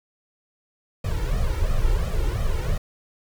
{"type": "noise with flanger", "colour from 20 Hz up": "brown", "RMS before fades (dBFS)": -22, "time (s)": [1.04, 2.78], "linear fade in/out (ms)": 5, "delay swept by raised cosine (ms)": [1.6, 2.23], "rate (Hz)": 2.9, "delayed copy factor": 0.95, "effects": []}